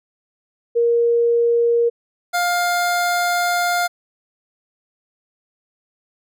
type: tone pair in turn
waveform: sine / 25% pulse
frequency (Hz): 470 / 704.2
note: A#4 / F5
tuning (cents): +14 / +14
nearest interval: perfect fifth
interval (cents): 700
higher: second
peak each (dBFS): -13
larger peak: neither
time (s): 0.75-1.9 / 2.33-3.88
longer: second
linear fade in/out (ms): 20
effects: none